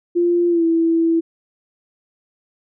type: tone with pitch glide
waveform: sine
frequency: 347.2 to 330.2 Hz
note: F4 to E4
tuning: -10 to +3 cents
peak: -13 dBFS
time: 0.15-1.21 s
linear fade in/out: 20 ms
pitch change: -87 cents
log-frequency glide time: 0.49-0.64 s
effects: none